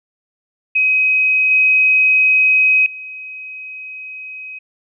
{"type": "tone with level steps", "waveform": "sine", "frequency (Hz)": 2530, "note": "D#7", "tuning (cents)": 28, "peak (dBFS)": [-11, -9, -28], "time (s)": [0.75, 4.59], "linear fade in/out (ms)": 10, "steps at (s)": [1.51, 2.86], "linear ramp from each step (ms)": 2, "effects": []}